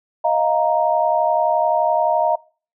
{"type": "chord", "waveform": "sine", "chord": "Eb suspended second", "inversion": "none", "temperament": "equal with one note detuned", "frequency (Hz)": [626.9, 698.5, 932.3], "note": ["Eb5", "F5", "Bb5"], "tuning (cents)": [13, 0, 0], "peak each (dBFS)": -19, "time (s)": [0.24, 2.36], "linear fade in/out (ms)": 10, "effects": ["noise-tail reverb RT60 0.4 s tail -24 dB re dry"]}